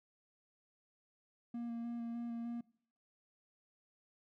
triangle tone with vibrato, 234.5 Hz, A#3, 11 cents sharp, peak -37 dBFS, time 1.54-2.61 s, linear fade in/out 5 ms, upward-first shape square, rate 3.3 Hz, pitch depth 13 cents each way, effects noise-tail reverb RT60 0.6 s tail -22 dB re dry

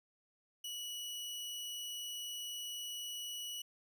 sawtooth tone, 2936 Hz, F#7, 14 cents flat, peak -38 dBFS, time 0.64-3.62 s, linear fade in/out 5 ms, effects none

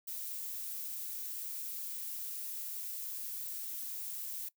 violet noise, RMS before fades -41 dBFS, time 0.07-4.49 s, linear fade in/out 10 ms, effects noise-tail reverb RT60 0.1 s tail -20 dB re dry

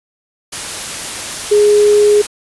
sine tone in noise, 415.3 Hz, G#4, in tune, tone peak -6 dBFS, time 1.51-2.22 s, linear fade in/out 10 ms, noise white, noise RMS -23 dBFS, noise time 0.52-2.27 s, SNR +14 dB, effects resampled to 24000 Hz

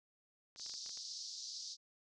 pink band-pass noise, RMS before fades -47 dBFS, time 0.56-1.77 s, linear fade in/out 50 ms, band 4300 to 6100 Hz, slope 48 dB/octave
clicks, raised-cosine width 0.2 ms, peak -39 dBFS, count 8, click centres 0.561 / 0.597 / 0.663 / 0.696 / 0.739 / 0.862 / 0.893 / 0.974 s
effects none

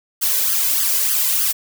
blue noise with flanger, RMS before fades -18 dBFS, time 0.21-1.53 s, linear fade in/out 20 ms, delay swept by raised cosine 0.62 to 2.02 ms, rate 3.3 Hz, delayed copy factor +1, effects none

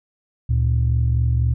sine tone pair together, 72.47 / 116.54 Hz, D2 / A#2, -22 / 0 cents, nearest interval minor sixth, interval 822 cents, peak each -17 dBFS, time 0.49-1.54 s, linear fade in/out 10 ms, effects tanh soft clip ceiling -10 dBFS

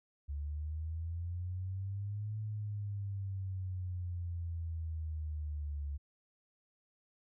sine exponential two-way sweep, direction up then down, 71 to 107.9 to 71 Hz, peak -36 dBFS, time 0.28-5.98 s, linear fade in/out 20 ms, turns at 2.38 s, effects none

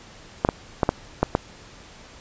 clicks, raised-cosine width 1 ms, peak -3 dBFS, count 6, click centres 0.449 / 0.489 / 0.832 / 0.891 / 1.23 / 1.351 s, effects pink hiss -46 dBFS RMS until 2.2 s + resampled to 16000 Hz

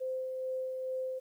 sine tone with tremolo, 518 Hz, C5, 17 cents flat, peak -32 dBFS, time 0-1.2 s, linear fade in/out 20 ms, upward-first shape sine, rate 2.3 Hz, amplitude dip 30%, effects 11-bit

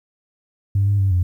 sine tone with pitch steps, 99.2 / 101.1 / 97.2 / 89.4 Hz, G2 / G#2 / G2 / F2, +21 / -46 / -14 / +41 cents, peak -13 dBFS, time 0.75-1.23 s, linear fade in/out 5 ms, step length 120 ms, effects tanh soft clip ceiling -10 dBFS + 9-bit

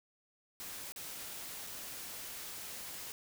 white noise with dropouts, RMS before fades -45 dBFS, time 0.6-3.12 s, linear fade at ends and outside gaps 0 ms, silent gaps 0.921-0.961 / 1.667-1.671 s, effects none

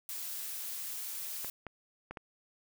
blue noise, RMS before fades -40 dBFS, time 0.09-1.5 s, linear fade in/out 2 ms
clicks, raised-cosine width 0.5 ms, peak -27 dBFS, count 4, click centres 1.446 / 1.667 / 2.11 / 2.172 s
effects none

